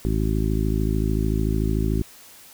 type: harmonic tone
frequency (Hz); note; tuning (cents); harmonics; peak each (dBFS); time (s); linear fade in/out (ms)
53.5; A1; -48; 1 / 2 / 3 / 4 / 5 / 6 / 7; -23 / -26 / -28 / -29 / -30 / -31 / -31; 0.05-2.02; 0
effects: white hiss -47 dBFS RMS until 2.53 s